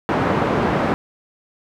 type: band-pass noise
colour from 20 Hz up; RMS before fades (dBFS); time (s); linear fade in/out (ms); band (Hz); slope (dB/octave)
pink; -19; 0.09-0.94; 0; 150 to 1300; 12
effects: none